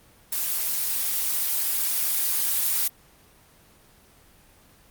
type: noise with level ramp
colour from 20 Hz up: blue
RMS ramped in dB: -26 to -23 dBFS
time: 0.32-2.88 s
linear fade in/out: 5 ms
effects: pink hiss -55 dBFS RMS until 4.9 s + Opus 24 kbps